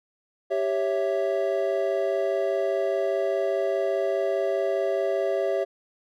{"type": "chord", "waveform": "triangle", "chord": "C# diminished", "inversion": "second", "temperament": "equal", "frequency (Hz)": [392, 554.4, 659.3], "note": ["G4", "C#5", "E5"], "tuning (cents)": [0, 0, 0], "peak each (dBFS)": -25, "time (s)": [0.5, 5.65], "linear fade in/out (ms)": 20, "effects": []}